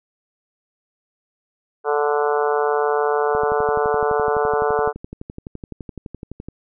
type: harmonic tone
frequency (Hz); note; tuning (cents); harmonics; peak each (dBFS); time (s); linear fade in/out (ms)
146.83; D3; 0; 3 / 4 / 5 / 6 / 7 / 8 / 9 / 10; -19 / -27 / -24 / -27 / -28 / -29 / -30 / -30; 1.84-4.93; 50
type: click train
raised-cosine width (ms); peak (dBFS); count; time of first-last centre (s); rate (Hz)
3; -19; 38; 3.35-6.486; 11.8
effects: none